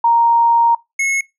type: tone pair in turn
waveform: sine / square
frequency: 932.3 / 2181 Hz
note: A#5 / C#7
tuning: 0 / -29 cents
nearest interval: octave + minor third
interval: 1471 cents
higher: second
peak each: -9 / -15 dBFS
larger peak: first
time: 0.04-0.75 / 0.99-1.21 s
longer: first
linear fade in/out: 5 ms
effects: noise-tail reverb RT60 0.2 s tail -22 dB re dry + low-pass 10000 Hz 12 dB/octave